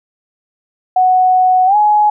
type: tone with pitch glide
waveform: sine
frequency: 740 to 840.3 Hz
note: F#5 to G#5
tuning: 0 to +20 cents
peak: -7 dBFS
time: 0.96-2.1 s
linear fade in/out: 5 ms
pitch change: +220 cents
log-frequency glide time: 1.66-1.76 s
effects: none